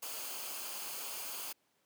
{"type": "noise with comb filter", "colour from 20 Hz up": "white", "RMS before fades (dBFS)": -42, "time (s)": [0.02, 1.53], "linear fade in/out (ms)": 10, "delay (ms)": 0.53, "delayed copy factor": -0.5, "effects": ["pink hiss -75 dBFS RMS until 1.85 s", "high-pass 200 Hz 12 dB/octave"]}